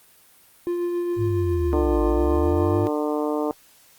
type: tone with tremolo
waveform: triangle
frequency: 349.2 Hz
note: F4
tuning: in tune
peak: -19 dBFS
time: 0.67-2.87 s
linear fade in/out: 0 ms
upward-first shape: triangle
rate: 7.3 Hz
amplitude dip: 30%
type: linear two-way sweep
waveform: sine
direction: down then up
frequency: 110 to 53 to 106.4 Hz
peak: -22 dBFS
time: 1.16-2.89 s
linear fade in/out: 50 ms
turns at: 2.04 s
type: harmonic tone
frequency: 150.1 Hz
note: D3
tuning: 38 cents sharp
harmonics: 2 / 3 / 4 / 5 / 6 / 7 / 8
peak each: -25 / -26 / -29 / -34 / -34 / -35 / -39 dBFS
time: 1.73-3.51 s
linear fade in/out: 0 ms
effects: white hiss -54 dBFS RMS until 3.98 s + Opus 32 kbps